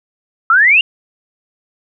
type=exponential sweep; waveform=sine; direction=up; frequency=1285 to 2883 Hz; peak=-6 dBFS; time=0.5-0.81 s; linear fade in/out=2 ms; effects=none